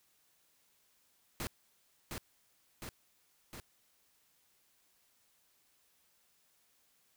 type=noise with echo; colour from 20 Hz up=pink; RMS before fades=-39 dBFS; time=1.4-1.47 s; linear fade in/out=0 ms; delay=710 ms; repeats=3; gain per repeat=-3 dB; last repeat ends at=3.6 s; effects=white hiss -72 dBFS RMS until 7.16 s